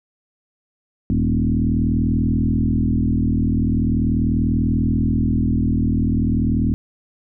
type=tone with frequency modulation; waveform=sine; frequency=158.5 Hz; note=D#3; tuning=32 cents sharp; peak=-15 dBFS; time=1.1-6.74 s; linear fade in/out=0 ms; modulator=40.4 Hz; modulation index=3; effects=none